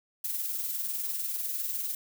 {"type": "noise with tremolo", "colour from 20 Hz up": "violet", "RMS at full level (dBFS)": -31, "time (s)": [0.24, 1.95], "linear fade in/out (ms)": 5, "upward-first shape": "sine", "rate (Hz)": 20, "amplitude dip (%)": 45, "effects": []}